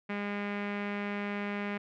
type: tone with low-pass filter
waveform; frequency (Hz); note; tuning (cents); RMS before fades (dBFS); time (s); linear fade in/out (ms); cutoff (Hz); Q
sawtooth; 203.8; G#3; -32; -35; 0.09-1.78; 10; 2200; 3
effects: none